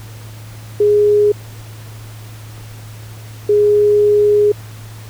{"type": "tone pair in turn", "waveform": "sine", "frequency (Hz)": [415.3, 415.3], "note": ["G#4", "G#4"], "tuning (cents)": [0, 0], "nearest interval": "unison", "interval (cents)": 0, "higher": "neither", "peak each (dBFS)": -8, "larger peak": "neither", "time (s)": [[0.8, 1.32], [3.49, 4.52]], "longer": "second", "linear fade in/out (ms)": 5, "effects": ["added 109 Hz sine -31 dBFS peak until 5.09 s", "pink hiss -40 dBFS RMS until 5.09 s"]}